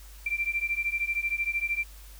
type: beating tone pair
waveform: sine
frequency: 2349 / 2362 Hz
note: D7 / D7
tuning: 0 / +9 cents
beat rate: 13 Hz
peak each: -30 / -29 dBFS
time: 0.26-1.84 s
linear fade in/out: 5 ms
effects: added 50 Hz sine -45 dBFS peak until 2.19 s + white hiss -53 dBFS RMS until 2.19 s